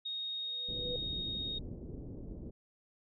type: tone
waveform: sine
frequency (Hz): 3730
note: A#7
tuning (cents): 0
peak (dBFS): -36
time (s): 0.05-1.59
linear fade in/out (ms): 10
type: tone with exponential growth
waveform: sine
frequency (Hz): 493.9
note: B4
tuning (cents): 0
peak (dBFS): -35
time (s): 0.36-0.96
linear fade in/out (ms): 2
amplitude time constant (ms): 130
type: low-pass noise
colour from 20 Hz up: pink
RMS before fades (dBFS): -44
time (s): 0.68-2.51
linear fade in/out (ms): 10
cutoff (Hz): 430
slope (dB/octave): 24
effects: none